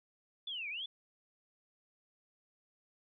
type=linear two-way sweep; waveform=sine; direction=down then up; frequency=3520 to 2217 to 3520 Hz; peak=-38 dBFS; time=0.47-0.86 s; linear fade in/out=5 ms; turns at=0.69 s; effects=none